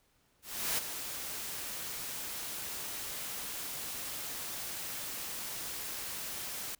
white noise with ADSR envelope, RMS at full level -31 dBFS, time 0.42-6.75 s, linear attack 360 ms, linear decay 14 ms, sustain -9 dB, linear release 3 ms, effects pink hiss -71 dBFS RMS until 6.79 s

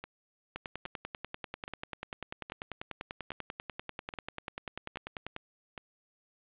two click trains, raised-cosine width 0.3 ms, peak -24 / -21 dBFS, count 8 / 50, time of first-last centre 0.04-5.778 / 0.56-5.364 s, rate 1.22 / 10.2 Hz, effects resampled to 8000 Hz + 9-bit

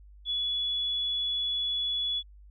sine tone, 3406 Hz, G#7, 43 cents sharp, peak -27 dBFS, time 0.25-2.23 s, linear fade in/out 50 ms, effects added 50 Hz sine -49 dBFS peak until 2.5 s

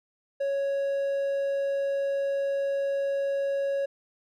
triangle tone, 554.4 Hz, C#5, in tune, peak -23 dBFS, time 0.4-3.86 s, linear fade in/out 10 ms, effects none

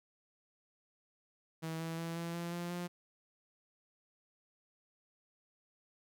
sawtooth tone with pitch steps, 161.8 / 164.06 / 166.35 / 168.67 / 171.03 / 173.41 / 175.83 Hz, E3 / E3 / E3 / E3 / F3 / F3 / F3, -32 / -8 / +16 / +40 / -36 / -12 / +12 cents, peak -34 dBFS, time 1.62-2.88 s, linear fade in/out 20 ms, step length 180 ms, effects none

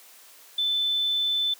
sine tone, 3520 Hz, A7, in tune, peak -22 dBFS, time 0.58-1.54 s, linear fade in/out 5 ms, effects white hiss -51 dBFS RMS until 1.59 s + high-pass 400 Hz 12 dB/octave

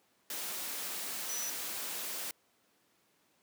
sine tone in noise, 5920 Hz, F#8, in tune, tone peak -37 dBFS, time 1.29-1.5 s, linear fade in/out 2 ms, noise white, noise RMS -39 dBFS, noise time 0.3-2.31 s, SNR -1 dB, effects pink hiss -71 dBFS RMS until 3.42 s + high-pass 200 Hz 12 dB/octave

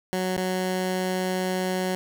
15% pulse tone with dropouts, 185 Hz, F#3, in tune, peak -18 dBFS, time 0.13-1.95 s, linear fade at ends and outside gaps 0 ms, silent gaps 0.367-0.378 s, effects none

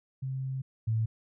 sine tone pair in turn, 132.5 / 111.42 Hz, C3 / A2, +22 / +22 cents, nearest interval minor third, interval 300 cents, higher first, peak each -31 / -25 dBFS, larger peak second, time 0.22-0.62 / 0.87-1.06 s, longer first, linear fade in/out 10 ms, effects none

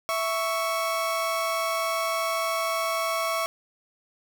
30% pulse tone pair together, 659.3 / 1113.3 Hz, E5 / C#6, 0 / +7 cents, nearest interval major sixth, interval 907 cents, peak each -25 dBFS, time 0.09-3.46 s, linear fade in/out 0 ms, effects none

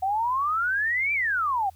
sine exponential two-way sweep, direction up then down, 742 to 2376 to 742 Hz, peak -22 dBFS, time 0.02-1.7 s, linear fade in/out 10 ms, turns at 1.13 s, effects added 83 Hz sine -51 dBFS peak until 1.75 s + white hiss -62 dBFS RMS until 1.75 s

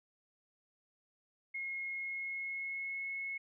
sine tone with pitch glide, 2158 to 2184 Hz, C#7 to C#7, -47 to -26 cents, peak -37 dBFS, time 1.54-3.38 s, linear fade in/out 10 ms, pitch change +21 cents, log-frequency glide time 1.91-3.07 s, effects none

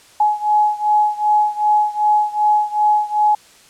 sine beating tone pair, 842 / 844.6 Hz, G#5 / G#5, +24 / +29 cents, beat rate 2.6 Hz, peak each -15 / -17 dBFS, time 0.2-3.35 s, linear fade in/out 5 ms, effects white hiss -47 dBFS RMS until 3.69 s + low-pass 9000 Hz 12 dB/octave

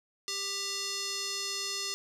square tone with band-pass filter, 396.1 Hz, G4, 18 cents sharp, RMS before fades -35 dBFS, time 0.28-1.94 s, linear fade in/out 0 ms, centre 5200 Hz, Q 2.5, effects none

